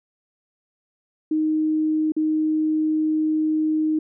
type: tone with dropouts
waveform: sine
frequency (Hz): 311.1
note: D#4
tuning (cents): 0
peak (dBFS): -18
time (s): 1.31-3.99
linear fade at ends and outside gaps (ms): 5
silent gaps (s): 2.121-2.165
effects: none